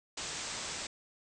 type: low-pass noise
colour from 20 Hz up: white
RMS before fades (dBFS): -40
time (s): 0.17-0.87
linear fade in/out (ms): 5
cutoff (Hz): 8300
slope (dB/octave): 96
effects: none